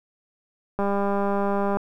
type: click train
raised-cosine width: 1 ms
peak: -12 dBFS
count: 197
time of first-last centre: 0.79-1.77 s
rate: 200 Hz
effects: 9-bit